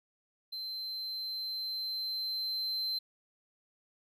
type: tone with level ramp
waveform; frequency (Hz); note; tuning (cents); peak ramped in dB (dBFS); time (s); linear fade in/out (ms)
triangle; 4100; C8; -36; -36 to -30; 0.52-2.99; 10
effects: none